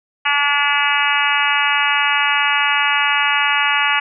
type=harmonic tone; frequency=287.6 Hz; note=D4; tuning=36 cents flat; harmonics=3 / 4 / 5 / 6 / 7 / 8 / 9 / 10; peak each=-22 / -22 / -22 / -22 / -22 / -22 / -22 / -22 dBFS; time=0.25-4 s; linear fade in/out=10 ms; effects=none